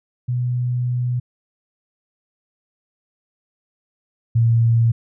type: tone pair in turn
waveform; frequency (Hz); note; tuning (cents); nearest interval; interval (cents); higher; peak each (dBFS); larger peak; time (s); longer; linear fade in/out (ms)
sine; 123.47 / 115.67; B2 / A#2; 0 / -13; minor second; 113; first; -18 / -12; second; 0.28-1.2 / 4.35-4.92; first; 10
effects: none